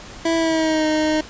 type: tone with pitch glide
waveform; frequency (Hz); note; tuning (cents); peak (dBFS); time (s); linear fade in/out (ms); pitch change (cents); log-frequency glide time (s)
25% pulse; 329.6 to 309.3; E4 to D#4; 0 to -10; -13; 0.25-1.21; 5; -110; 0.36-0.86
effects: pink hiss -38 dBFS RMS until 1.29 s + resampled to 16000 Hz